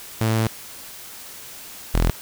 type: tone pair in turn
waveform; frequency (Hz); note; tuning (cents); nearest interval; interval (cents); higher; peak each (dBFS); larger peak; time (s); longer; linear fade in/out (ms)
sawtooth; 111.1 / 41.62; A2 / E1; +17 / +17; octave + perfect fourth; 1700; first; -14 / -12; second; 0.21-0.47 / 1.94-2.1; first; 0
effects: white hiss -39 dBFS RMS until 2.21 s